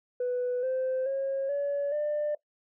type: tone with pitch steps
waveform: sine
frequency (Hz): 495.1 / 518.5 / 543 / 568.7 / 595.6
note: B4 / C5 / C#5 / C#5 / D5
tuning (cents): +4 / -16 / -36 / +44 / +24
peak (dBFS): -25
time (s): 0.2-2.35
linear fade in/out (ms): 5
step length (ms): 430
effects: noise-tail reverb RT60 0.1 s tail -19 dB re dry + tanh soft clip ceiling -24 dBFS

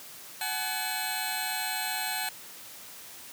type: tone cluster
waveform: 15% pulse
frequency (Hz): 749 / 858 / 4136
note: F#5 / A5 / C8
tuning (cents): +21 / -44 / -21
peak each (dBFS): -28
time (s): 0.41-2.29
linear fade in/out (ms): 2
effects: white hiss -46 dBFS RMS until 3.32 s + high-pass 100 Hz 12 dB/octave

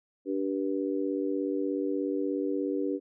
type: harmonic tone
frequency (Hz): 96.7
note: G2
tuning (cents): -23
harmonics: 3 / 4 / 5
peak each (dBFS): -30 / -32 / -34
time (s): 0.25-3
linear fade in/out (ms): 50
effects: none

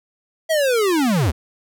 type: linear sweep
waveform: square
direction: down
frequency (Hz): 659.3 to 63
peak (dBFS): -16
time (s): 0.49-1.32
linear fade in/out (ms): 20
effects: none

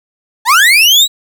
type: linear sweep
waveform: 35% pulse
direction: up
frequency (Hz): 830.6 to 3951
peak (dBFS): -3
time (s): 0.45-1.08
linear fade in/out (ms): 50
effects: none

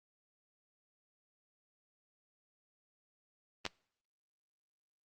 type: clicks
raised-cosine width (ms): 0.2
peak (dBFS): -18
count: 2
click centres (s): 3.653 / 3.664
effects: noise-tail reverb RT60 0.6 s tail -24 dB re dry + Opus 24 kbps

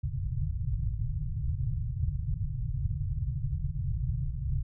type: low-pass noise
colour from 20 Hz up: white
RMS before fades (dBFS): -31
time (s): 0.03-4.63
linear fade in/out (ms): 10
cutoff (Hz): 150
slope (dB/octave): 96
effects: none

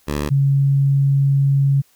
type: tone pair in turn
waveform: 10% pulse / sine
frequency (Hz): 73.42 / 138.6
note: D2 / C#3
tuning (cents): 0 / 0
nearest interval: major seventh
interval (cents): 1100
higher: second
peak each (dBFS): -12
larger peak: neither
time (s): 0.07-0.3 / 0.3-1.82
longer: second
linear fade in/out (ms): 20
effects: white hiss -57 dBFS RMS until 1.95 s

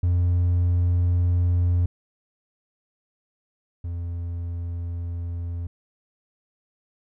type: tone pair in turn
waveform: triangle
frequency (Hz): 88.1 / 85.94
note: F2 / F2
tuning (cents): +16 / -27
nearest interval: unison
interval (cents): 43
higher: first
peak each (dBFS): -15 / -25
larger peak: first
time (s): 0.03-1.86 / 3.84-5.67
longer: neither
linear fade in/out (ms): 5
effects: tanh soft clip ceiling -11 dBFS

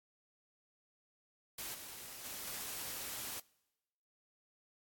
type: noise with level steps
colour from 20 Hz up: white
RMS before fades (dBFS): -43 / -49 / -45 / -43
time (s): 1.58-3.4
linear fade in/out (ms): 5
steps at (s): 1.74 / 2.24 / 2.47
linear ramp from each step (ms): 5
effects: noise-tail reverb RT60 1.0 s tail -25 dB re dry + AAC 64 kbps

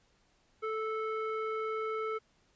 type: tone with low-pass filter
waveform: square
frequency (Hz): 438.4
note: A4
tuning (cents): -6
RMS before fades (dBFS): -35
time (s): 0.62-2.19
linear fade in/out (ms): 20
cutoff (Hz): 1700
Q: 6.3
effects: pink hiss -70 dBFS RMS until 2.55 s + resampled to 16000 Hz

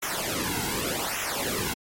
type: noise with flanger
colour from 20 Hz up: pink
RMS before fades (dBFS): -29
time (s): 0.02-1.74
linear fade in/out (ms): 10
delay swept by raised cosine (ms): 0.22 to 1.72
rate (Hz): 0.85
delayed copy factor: -0.85
effects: MP3 64 kbps

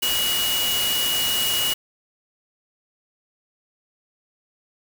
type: tone in noise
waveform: sine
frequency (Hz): 2908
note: F#7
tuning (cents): -31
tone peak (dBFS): -22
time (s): 0.02-1.74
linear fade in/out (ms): 10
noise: white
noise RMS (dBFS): -25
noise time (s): 0.02-1.74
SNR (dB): 0
effects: none

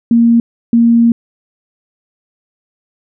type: tone bursts at uneven times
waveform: sine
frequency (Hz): 233.1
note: A#3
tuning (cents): 0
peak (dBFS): -5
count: 2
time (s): 0.11-0.4 / 0.73-1.12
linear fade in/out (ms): 2
effects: none

